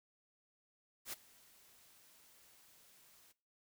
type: noise with ADSR envelope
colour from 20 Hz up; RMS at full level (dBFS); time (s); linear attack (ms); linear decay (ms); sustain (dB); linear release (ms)
white; -42; 1.05-3.33; 75; 21; -23; 22
effects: noise-tail reverb RT60 0.4 s tail -20 dB re dry